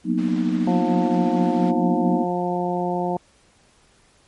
sine chord, B major seventh, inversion second, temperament equal with one note detuned, 182.03 / 233.1 / 246.9 / 311.1 Hz, F#3 / A#3 / B3 / D#4, -28 / 0 / 0 / 0 cents, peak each -24 dBFS, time 0.04-2.26 s, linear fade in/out 50 ms
pink band-pass noise, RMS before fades -42 dBFS, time 0.17-1.72 s, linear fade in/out 20 ms, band 260 to 3900 Hz, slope 12 dB/octave
harmonic tone, 177.6 Hz, F3, 29 cents sharp, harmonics 1 / 2 / 3 / 4 / 5, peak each -26 / -26 / -29 / -26 / -29 dBFS, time 0.67-3.17 s, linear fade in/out 2 ms
effects pink hiss -57 dBFS RMS until 4.27 s + MP3 48 kbps

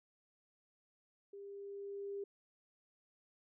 sine tone with level ramp, 400 Hz, G4, 35 cents sharp, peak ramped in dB -48 to -39 dBFS, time 1.33-2.24 s, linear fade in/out 5 ms, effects none

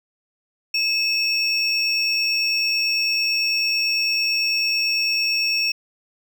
triangle tone pair together, 2600 / 5509 Hz, E7 / F8, -24 / -25 cents, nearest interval octave + minor second, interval 1299 cents, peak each -20 dBFS, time 0.74-5.72 s, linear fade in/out 5 ms, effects none

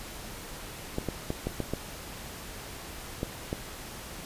clicks, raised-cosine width 2 ms, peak -16 dBFS, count 8, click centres 0.984 / 1.087 / 1.304 / 1.47 / 1.603 / 1.736 / 3.231 / 3.529 s, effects pink hiss -42 dBFS RMS until 4.25 s + resampled to 32000 Hz

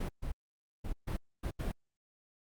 brown noise bursts at uneven times, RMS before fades -35 dBFS, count 6, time 0-0.09 / 0.22-0.32 / 0.84-0.93 / 1.07-1.17 / 1.43-1.51 / 1.59-1.72 s, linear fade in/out 10 ms, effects Opus 48 kbps

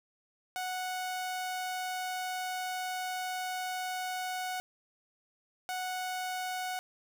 sawtooth tone bursts at uneven times, 738 Hz, F#5, 5 cents flat, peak -30 dBFS, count 2, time 0.56-4.6 / 5.69-6.79 s, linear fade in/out 0 ms, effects none

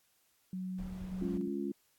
sine tone with tremolo, 185.5 Hz, F#3, 5 cents sharp, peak -36 dBFS, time 0.53-1.48 s, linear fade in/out 2 ms, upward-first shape square, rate 1.7 Hz, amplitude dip 40%
brown noise, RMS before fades -47 dBFS, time 0.78-1.38 s, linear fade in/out 5 ms
sine chord, Db major, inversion second, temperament equal, 207.7 / 277.2 / 349.2 Hz, Ab3 / Db4 / F4, 0 / 0 / 0 cents, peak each -38 dBFS, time 1.21-1.72 s, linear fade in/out 5 ms
effects white hiss -72 dBFS RMS until 1.98 s + AAC 64 kbps

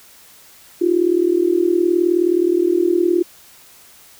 sine tone with amplitude modulation, 349.2 Hz, F4, in tune, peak -9 dBFS, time 0.81-3.23 s, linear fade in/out 10 ms, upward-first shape sine, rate 39.2 Hz, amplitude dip 85%, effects white hiss -46 dBFS RMS until 4.19 s

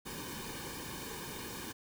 pink noise with comb filter, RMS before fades -43 dBFS, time 0.05-1.73 s, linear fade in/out 20 ms, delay 1.5 ms, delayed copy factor -0.75, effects none

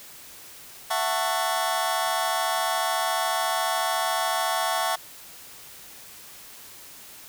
sawtooth chord, F# minor seventh, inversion third, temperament just, 666 / 740 / 888 / 1110 Hz, E5 / F#5 / A5 / C#6, +18 / 0 / +16 / +2 cents, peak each -25 dBFS, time 0.9-4.96 s, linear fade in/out 10 ms, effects white hiss -45 dBFS RMS until 7.28 s

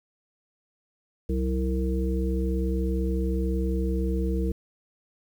harmonic tone with a mistuned harmonic, 65.5 Hz, C2, 2 cents sharp, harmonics 1 / 3 / 5 / 7, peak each -25 / -30 / -32 / -33 dBFS, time 1.29-4.52 s, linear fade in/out 5 ms, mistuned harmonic 3, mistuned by -97 cents, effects 9-bit

